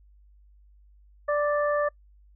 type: harmonic tone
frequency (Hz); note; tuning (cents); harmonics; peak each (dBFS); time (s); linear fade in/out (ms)
587.3; D5; 0; 1 / 2 / 3; -23 / -29 / -33; 1.28-1.89; 10
effects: noise-tail reverb RT60 0.1 s tail -25 dB re dry + added 50 Hz sine -53 dBFS peak until 2.35 s